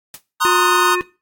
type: noise with exponential decay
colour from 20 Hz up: white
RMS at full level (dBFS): -28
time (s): 0.14-0.22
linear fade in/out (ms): 2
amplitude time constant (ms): 17
type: chord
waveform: square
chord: C half-diminished seventh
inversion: third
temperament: equal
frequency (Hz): 932.3 / 1046.5 / 1244.5 / 1480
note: Bb5 / C6 / Eb6 / Gb6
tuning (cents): 0 / 0 / 0 / 0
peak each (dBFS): -22 / -21 / -18 / -21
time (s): 0.4-0.96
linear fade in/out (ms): 20
type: harmonic tone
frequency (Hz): 358.9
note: F4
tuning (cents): +47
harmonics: 1 / 3 / 5 / 7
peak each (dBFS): -19 / -24 / -26 / -27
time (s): 0.45-1.01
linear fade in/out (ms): 0
effects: noise-tail reverb RT60 0.3 s tail -19 dB re dry + AAC 64 kbps